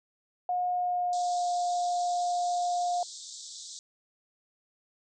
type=tone with pitch glide; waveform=sine; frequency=720 to 707.6 Hz; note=F#5 to F5; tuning=-47 to +23 cents; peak=-26 dBFS; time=0.49-3.03 s; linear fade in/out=2 ms; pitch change=-30 cents; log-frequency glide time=0.69-1.47 s
type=band-pass noise; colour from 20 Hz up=white; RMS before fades=-44 dBFS; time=1.13-3.79 s; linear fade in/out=0 ms; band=3500 to 8000 Hz; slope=96 dB/octave
effects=none